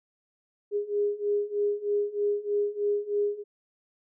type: beating tone pair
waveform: sine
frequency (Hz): 409.4 / 412.6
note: G#4 / G#4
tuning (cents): -25 / -11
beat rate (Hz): 3.2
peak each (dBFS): -29 / -27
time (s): 0.71-3.44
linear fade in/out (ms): 50
effects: none